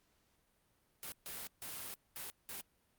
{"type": "noise bursts at uneven times", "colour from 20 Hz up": "white", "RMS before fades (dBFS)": -45, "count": 5, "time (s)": [[1.03, 1.12], [1.26, 1.47], [1.62, 1.94], [2.16, 2.3], [2.49, 2.61]], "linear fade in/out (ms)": 0, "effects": ["pink hiss -75 dBFS RMS until 2.98 s", "Opus 48 kbps"]}